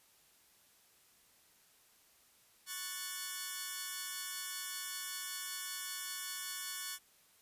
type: chord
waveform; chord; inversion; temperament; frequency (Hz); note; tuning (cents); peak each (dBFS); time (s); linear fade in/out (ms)
5% pulse; F# minor; second; equal; 1108.7 / 1480 / 1760; C#6 / F#6 / A6; 0 / 0 / 0; -33; 2.66-6.99; 50
effects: white hiss -67 dBFS RMS until 7.41 s + resampled to 32000 Hz